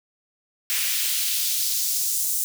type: noise with high-pass filter sweep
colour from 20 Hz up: white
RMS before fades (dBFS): -24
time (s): 0.7-2.44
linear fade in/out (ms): 0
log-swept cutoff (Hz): 2100 to 7700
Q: 1.2
effects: none